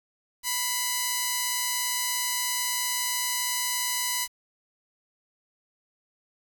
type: tone pair together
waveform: 5% pulse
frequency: 987.8 / 2093 Hz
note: B5 / C7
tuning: 0 / 0 cents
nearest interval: octave + minor second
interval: 1300 cents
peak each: -15 / -21 dBFS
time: 0.43-4.28 s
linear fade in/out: 50 ms
effects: 8-bit